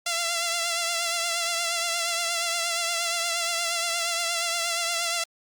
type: tone with vibrato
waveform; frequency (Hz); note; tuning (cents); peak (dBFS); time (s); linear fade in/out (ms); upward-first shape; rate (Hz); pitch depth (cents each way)
5% pulse; 681; F5; -44; -13; 0.06-5.24; 5; triangle; 8.5; 48
effects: Opus 48 kbps